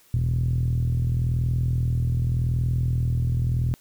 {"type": "tone with low-pass filter", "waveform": "5% pulse", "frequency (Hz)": 40.87, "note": "E1", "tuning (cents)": -14, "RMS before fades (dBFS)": -23, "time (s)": [0.14, 3.74], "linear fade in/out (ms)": 0, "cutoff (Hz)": 110, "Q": 7.8, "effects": ["white hiss -57 dBFS RMS until 3.8 s"]}